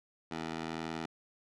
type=tone with high-pass filter; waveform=15% pulse; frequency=81 Hz; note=E2; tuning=30 cents flat; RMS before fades=-39 dBFS; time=0.31-1.06 s; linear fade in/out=5 ms; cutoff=260 Hz; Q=0.67; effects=low-pass 5000 Hz 12 dB/octave